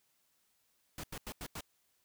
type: noise bursts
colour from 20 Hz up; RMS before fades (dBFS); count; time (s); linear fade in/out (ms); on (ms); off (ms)
pink; -43; 5; 0.98-1.608; 2; 56; 87
effects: white hiss -75 dBFS RMS until 2.04 s